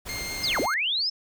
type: noise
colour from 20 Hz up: pink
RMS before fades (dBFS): -37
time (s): 0.05-0.67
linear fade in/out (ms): 20
type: tone with vibrato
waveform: 20% pulse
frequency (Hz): 2117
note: C7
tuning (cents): +20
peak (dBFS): -27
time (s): 0.09-0.74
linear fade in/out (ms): 0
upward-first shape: sine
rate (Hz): 5.3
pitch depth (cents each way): 8
type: linear two-way sweep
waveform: sine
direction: down then up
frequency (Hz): 5340 to 229.4 to 5340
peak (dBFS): -23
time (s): 0.43-1.1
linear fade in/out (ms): 10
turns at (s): 0.6
effects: none